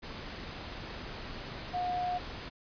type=tone in noise; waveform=sine; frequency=720 Hz; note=F#5; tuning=47 cents flat; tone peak=-30 dBFS; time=1.73-2.19 s; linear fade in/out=20 ms; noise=pink; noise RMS=-42 dBFS; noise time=0.02-2.5 s; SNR=+9 dB; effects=resampled to 11025 Hz